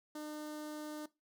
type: tone with notch filter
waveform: sawtooth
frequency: 302.6 Hz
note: D#4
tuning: 48 cents flat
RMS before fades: -44 dBFS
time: 0.15-1.06 s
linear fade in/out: 5 ms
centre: 2400 Hz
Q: 1.4
effects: noise-tail reverb RT60 0.2 s tail -18 dB re dry